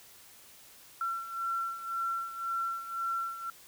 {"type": "beating tone pair", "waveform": "sine", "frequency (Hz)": [1355, 1356.9], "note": ["E6", "E6"], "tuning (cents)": [47, 50], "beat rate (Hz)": 1.9, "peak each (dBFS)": [-33, -38], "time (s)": [1.01, 3.5], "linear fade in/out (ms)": 2, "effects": ["white hiss -55 dBFS RMS until 3.67 s"]}